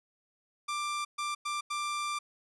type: tone bursts at uneven times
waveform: sawtooth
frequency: 1182 Hz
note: D6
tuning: 11 cents sharp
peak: -28 dBFS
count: 4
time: 0.68-1.05 / 1.18-1.35 / 1.45-1.61 / 1.7-2.19 s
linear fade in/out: 10 ms
effects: resampled to 24000 Hz